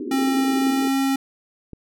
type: band-pass noise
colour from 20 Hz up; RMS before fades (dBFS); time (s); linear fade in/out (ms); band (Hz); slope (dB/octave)
pink; -29; 0-0.88; 2; 240 to 430; 96
type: tone with pitch glide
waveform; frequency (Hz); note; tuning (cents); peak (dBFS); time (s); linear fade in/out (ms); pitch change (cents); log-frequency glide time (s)
square; 267.7 to 270.2; C4 to C#4; +40 to -44; -19; 0.11-1.16; 5; +16; 0.56-1.01
type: click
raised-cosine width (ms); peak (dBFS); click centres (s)
3; -24; 1.733
effects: none